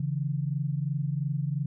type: tone pair together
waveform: sine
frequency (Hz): 139.2 / 162.1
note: C#3 / E3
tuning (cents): +8 / -29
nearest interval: minor third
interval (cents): 263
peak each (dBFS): -28 / -31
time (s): 0-1.66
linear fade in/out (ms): 5
effects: none

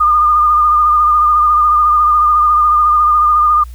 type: tone with vibrato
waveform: sine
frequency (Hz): 1214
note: D#6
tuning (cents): -43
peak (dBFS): -7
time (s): 0-3.64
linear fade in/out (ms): 10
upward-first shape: triangle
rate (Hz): 14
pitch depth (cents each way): 39
effects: added 60 Hz sine -27 dBFS peak until 3.74 s + white hiss -48 dBFS RMS until 3.74 s

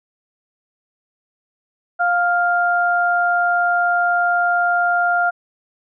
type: tone pair together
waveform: sine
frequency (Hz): 704.1 / 1400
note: F5 / F6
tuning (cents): +14 / +4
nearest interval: octave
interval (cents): 1190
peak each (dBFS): -17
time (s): 1.99-5.31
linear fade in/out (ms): 20
effects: none

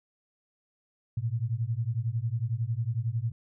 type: beating tone pair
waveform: sine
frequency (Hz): 110 / 121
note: A2 / B2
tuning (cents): 0 / -35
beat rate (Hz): 11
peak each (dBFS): -30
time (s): 1.17-3.32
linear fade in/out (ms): 5
effects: none

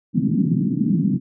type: band-pass noise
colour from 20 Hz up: white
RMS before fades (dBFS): -19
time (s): 0.13-1.2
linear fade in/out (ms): 50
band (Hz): 140 to 270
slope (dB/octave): 48
effects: none

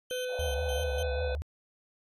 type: tone with tremolo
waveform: sawtooth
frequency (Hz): 3112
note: G7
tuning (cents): -13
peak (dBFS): -36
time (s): 0.1-1.03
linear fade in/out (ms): 5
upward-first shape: square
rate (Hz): 3.4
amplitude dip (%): 75
type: harmonic tone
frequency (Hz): 503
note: B4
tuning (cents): +32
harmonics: 1 / 3 / 5 / 7 / 8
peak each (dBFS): -32 / -42 / -46 / -49 / -50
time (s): 0.11-1.35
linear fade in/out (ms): 0
type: band-pass noise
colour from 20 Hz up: pink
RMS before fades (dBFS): -41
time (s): 0.28-1.38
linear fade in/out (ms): 50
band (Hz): 510 to 780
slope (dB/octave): 48
type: tone with vibrato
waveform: sine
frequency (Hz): 72.8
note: D2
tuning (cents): -15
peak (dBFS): -31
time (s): 0.39-1.42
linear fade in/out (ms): 0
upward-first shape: triangle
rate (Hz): 5.1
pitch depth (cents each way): 170
effects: resampled to 32000 Hz

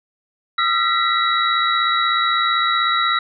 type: tone cluster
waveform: sine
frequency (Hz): 1238 / 1355 / 1925 / 2001 / 3886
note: D#6 / E6 / B6 / B6 / B7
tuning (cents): -9 / +47 / -45 / +22 / -29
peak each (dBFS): -24 / -18 / -25 / -27 / -21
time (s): 0.58-3.19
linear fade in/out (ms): 5
effects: none

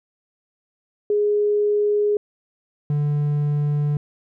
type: tone pair in turn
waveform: sine / triangle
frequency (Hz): 415.3 / 146.83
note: G#4 / D3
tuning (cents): 0 / 0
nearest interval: octave + tritone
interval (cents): 1800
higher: first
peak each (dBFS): -16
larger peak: neither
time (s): 1.1-2.17 / 2.9-3.97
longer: neither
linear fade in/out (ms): 2
effects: none

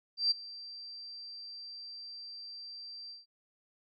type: tone with ADSR envelope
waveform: sine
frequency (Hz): 4699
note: D8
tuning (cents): 0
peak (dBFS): -23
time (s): 0.17-3.26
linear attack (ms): 140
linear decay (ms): 15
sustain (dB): -20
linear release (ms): 160
effects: none

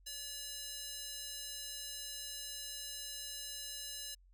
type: tone with high-pass filter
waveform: square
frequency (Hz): 574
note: D5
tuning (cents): -40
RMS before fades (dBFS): -45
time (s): 0.06-4.15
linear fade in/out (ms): 10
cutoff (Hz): 4300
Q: 0.98
effects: added 45 Hz sine -61 dBFS peak until 4.33 s

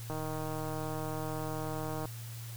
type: click train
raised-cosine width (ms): 1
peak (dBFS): -25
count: 306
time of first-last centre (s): 0.1-2.055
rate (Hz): 156
effects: added 115 Hz sine -41 dBFS peak until 2.56 s + white hiss -50 dBFS RMS until 2.56 s

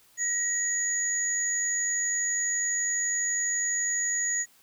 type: tone pair together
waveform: sine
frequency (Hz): 1904 / 6796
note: A#6 / G#8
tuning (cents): +36 / +39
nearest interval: octave + minor seventh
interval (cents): 2203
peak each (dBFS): -31 / -26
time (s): 0.17-4.46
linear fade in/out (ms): 50
effects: white hiss -60 dBFS RMS until 4.62 s

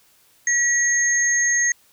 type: tone pair together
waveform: sine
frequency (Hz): 1922 / 6465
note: B6 / G#8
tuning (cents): -48 / -48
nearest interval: octave + major sixth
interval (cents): 2100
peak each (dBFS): -19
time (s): 0.47-1.72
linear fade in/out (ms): 2
effects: white hiss -57 dBFS RMS until 1.92 s

